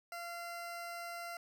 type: tone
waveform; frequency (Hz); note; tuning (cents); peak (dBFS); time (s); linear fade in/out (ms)
20% pulse; 688; F5; -26; -37; 0.12-1.37; 2
effects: none